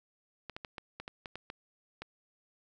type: clicks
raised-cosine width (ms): 0.3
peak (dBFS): -25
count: 10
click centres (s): 0.497 / 0.565 / 0.648 / 0.782 / 1 / 1.079 / 1.258 / 1.356 / 1.501 / 2.02
effects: none

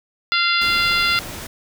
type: harmonic tone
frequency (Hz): 692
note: F5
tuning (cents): -16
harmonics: 2 / 3 / 4 / 5 / 6 / 7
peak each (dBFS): -20 / -22 / -23 / -24 / -25 / -25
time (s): 0.32-1.19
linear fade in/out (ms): 0
type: noise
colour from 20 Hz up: pink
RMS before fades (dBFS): -32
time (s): 0.61-1.47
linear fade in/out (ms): 5
effects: none

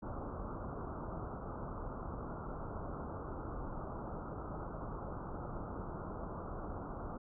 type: low-pass noise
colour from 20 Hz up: pink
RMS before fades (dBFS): -43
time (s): 0.02-7.18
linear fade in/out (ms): 10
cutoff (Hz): 1400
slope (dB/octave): 96
effects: none

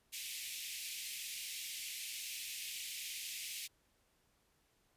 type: high-pass noise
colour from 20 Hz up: pink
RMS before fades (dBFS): -44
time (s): 0.12-3.68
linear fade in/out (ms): 20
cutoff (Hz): 2200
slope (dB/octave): 48
effects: pink hiss -75 dBFS RMS until 4.96 s + resampled to 32000 Hz

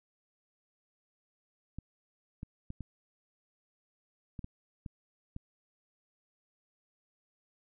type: clicks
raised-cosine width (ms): 5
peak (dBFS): -28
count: 8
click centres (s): 1.786 / 2.431 / 2.704 / 2.807 / 4.392 / 4.444 / 4.862 / 5.364
effects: none

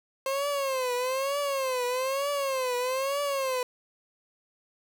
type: tone with vibrato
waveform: 30% pulse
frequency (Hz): 531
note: C5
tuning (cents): +25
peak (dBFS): -24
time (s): 0.26-3.63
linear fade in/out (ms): 2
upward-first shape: triangle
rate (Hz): 1.1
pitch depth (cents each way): 150
effects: none

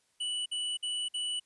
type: tone bursts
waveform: square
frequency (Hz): 2960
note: F#7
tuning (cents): 0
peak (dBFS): -32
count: 4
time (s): 0.2-1.399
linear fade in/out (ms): 10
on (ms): 260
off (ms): 53
effects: white hiss -72 dBFS RMS until 1.45 s + resampled to 24000 Hz

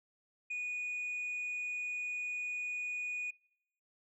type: tone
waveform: sine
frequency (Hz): 2465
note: D#7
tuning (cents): -17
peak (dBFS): -33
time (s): 0.5-3.31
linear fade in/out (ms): 10
effects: noise-tail reverb RT60 0.7 s tail -25 dB re dry + tanh soft clip ceiling -34 dBFS

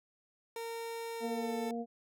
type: tone with pitch glide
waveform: 30% pulse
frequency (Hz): 460 to 444.3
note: A#4 to A4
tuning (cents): -23 to +17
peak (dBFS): -36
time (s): 0.56-1.71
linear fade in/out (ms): 2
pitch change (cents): -60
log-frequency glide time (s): 1.16-1.54
type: harmonic tone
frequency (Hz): 233.6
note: A#3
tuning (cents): +4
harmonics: 1 / 2 / 3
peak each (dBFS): -37 / -40 / -42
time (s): 1.2-1.86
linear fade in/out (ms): 50
effects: none

